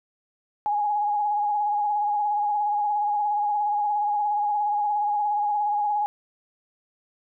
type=tone with vibrato; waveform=sine; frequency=830.6 Hz; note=G#5; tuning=in tune; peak=-21 dBFS; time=0.66-6.06 s; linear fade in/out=0 ms; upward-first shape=sine; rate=17 Hz; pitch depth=34 cents each way; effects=none